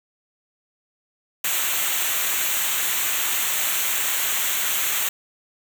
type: noise with comb filter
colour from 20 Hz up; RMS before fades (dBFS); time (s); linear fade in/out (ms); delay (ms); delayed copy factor
white; -23; 1.44-5.09; 5; 0.2; -0.75
effects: none